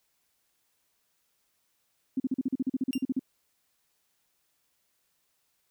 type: tone bursts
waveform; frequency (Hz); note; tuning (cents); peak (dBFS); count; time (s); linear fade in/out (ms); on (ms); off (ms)
sine; 261.6; C4; 0; -24; 15; 2.17-3.194; 5; 30; 41
type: tone with exponential decay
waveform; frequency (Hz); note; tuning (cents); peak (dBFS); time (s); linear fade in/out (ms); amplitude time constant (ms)
sawtooth; 2786; F7; -5; -29; 2.93-3.05; 0; 26
effects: white hiss -74 dBFS RMS until 5.7 s